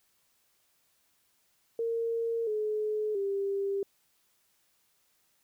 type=tone with pitch steps; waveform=sine; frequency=460 / 426.7 / 395.9 Hz; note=A#4 / G#4 / G4; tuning=-23 / +47 / +17 cents; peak=-28 dBFS; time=1.79-3.83 s; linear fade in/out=2 ms; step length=680 ms; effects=white hiss -71 dBFS RMS until 5.43 s